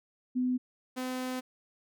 sine / sawtooth tone pair in turn, 251.8 / 255.3 Hz, B3 / C4, +34 / -42 cents, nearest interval unison, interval 24 cents, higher second, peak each -26 / -29 dBFS, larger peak first, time 0.35-0.58 / 0.96-1.41 s, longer second, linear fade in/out 20 ms, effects none

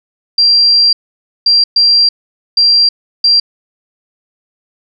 sine tone bursts at uneven times, 4738 Hz, D8, 14 cents sharp, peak -5 dBFS, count 5, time 0.38-0.93 / 1.46-1.64 / 1.76-2.09 / 2.57-2.89 / 3.24-3.4 s, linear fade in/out 5 ms, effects none

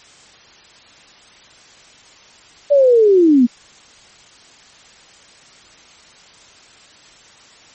sine linear sweep, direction down, 587.3 to 229.4 Hz, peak -7 dBFS, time 2.7-3.47 s, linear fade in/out 20 ms, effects white hiss -45 dBFS RMS until 7.74 s + MP3 32 kbps

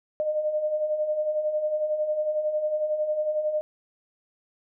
sine beating tone pair, 601 / 612 Hz, D5 / D#5, +40 / -29 cents, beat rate 11 Hz, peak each -32 / -24 dBFS, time 0.2-3.61 s, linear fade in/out 0 ms, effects none

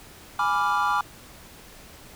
triangle chord, G# diminished seventh, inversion none, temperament equal, 830.6 / 987.8 / 1174.7 / 1396.9 Hz, G#5 / B5 / D6 / F6, 0 / 0 / 0 / 0 cents, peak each -25 / -25 / -23 / -26 dBFS, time 0.39-1.01 s, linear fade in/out 2 ms, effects pink hiss -47 dBFS RMS until 2.15 s

